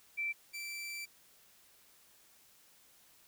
sine / sawtooth tone pair in turn, 2336 / 2336 Hz, D7 / D7, -10 / -10 cents, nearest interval unison, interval 0 cents, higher neither, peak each -33 / -37 dBFS, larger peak first, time 0.17-0.33 / 0.53-1.06 s, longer second, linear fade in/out 20 ms, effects white hiss -64 dBFS RMS until 3.27 s

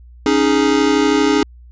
square chord, C# suspended second, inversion none, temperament equal with one note detuned, 277.2 / 309.7 / 415.3 Hz, C#4 / D#4 / G#4, 0 / -8 / 0 cents, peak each -17 dBFS, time 0.26-1.43 s, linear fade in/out 2 ms, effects added 60 Hz sine -38 dBFS peak until 1.71 s + resampled to 16000 Hz

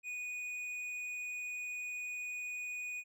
sine tone with tanh clipping, 2472 Hz, D#7, 12 cents flat, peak -40 dBFS, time 0.03-3.04 s, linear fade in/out 50 ms, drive 8 dB, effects none

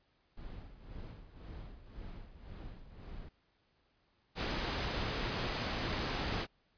brown noise with tremolo, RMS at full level -45 dBFS, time 0.37-3.29 s, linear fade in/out 5 ms, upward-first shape sine, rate 1.9 Hz, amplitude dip 70%
pink noise, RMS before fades -36 dBFS, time 4.35-6.47 s, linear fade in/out 50 ms
effects pink hiss -74 dBFS RMS until 6.77 s + resampled to 11025 Hz

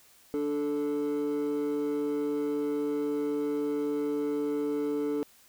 triangle tone pair together, 292.1 / 439.1 Hz, D4 / A4, -9 / -4 cents, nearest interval perfect fifth, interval 705 cents, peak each -27 dBFS, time 0.34-5.23 s, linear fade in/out 0 ms, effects tanh soft clip ceiling -22 dBFS + white hiss -59 dBFS RMS until 5.48 s

